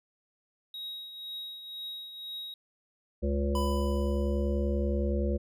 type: tone with tremolo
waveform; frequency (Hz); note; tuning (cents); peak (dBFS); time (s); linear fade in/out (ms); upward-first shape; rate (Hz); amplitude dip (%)
triangle; 3800; A#7; +33; -34; 0.74-2.54; 2; triangle; 2; 60
type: harmonic tone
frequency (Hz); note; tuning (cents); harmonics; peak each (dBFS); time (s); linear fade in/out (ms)
70.5; C#2; +30; 1 / 3 / 5 / 7 / 8; -28 / -33 / -35 / -36 / -37; 3.22-5.38; 20
type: tone with exponential decay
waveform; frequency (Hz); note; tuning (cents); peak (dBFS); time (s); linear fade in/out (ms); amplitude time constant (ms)
square; 997; B5; +16; -32; 3.55-5.12; 2; 340
effects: none